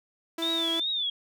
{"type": "tone", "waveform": "sawtooth", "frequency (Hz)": 330.4, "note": "E4", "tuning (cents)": 4, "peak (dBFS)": -27, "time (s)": [0.38, 0.8], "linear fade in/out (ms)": 5}
{"type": "tone with vibrato", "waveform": "sine", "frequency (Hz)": 3543, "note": "A7", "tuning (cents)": 11, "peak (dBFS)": -26, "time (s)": [0.42, 1.1], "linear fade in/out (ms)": 5, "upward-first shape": "triangle", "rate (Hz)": 2.6, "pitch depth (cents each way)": 140}
{"effects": []}